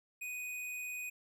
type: tone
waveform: square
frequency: 2489 Hz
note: D#7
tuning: in tune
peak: -40 dBFS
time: 0.21-1.1 s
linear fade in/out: 10 ms
effects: none